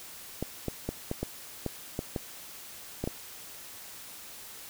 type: clicks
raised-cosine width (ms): 2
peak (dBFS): -17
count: 10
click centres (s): 0.426 / 0.683 / 0.89 / 1.114 / 1.23 / 1.663 / 1.991 / 2.162 / 3.04 / 3.075
effects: white hiss -46 dBFS RMS until 4.69 s